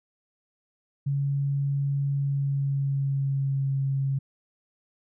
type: tone with pitch glide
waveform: sine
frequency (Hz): 140 to 136.41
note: C#3 to C#3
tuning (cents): +18 to -27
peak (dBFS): -23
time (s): 1.06-4.19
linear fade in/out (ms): 10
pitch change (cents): -45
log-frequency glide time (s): 2.15-3.74
effects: none